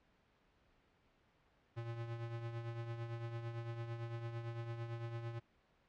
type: tone with tremolo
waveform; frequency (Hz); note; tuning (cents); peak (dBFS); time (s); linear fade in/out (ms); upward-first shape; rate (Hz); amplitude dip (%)
square; 116.4; A#2; -2; -40; 1.76-5.4; 20; triangle; 8.9; 60
effects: pink hiss -73 dBFS RMS until 5.88 s + low-pass 3000 Hz 12 dB/octave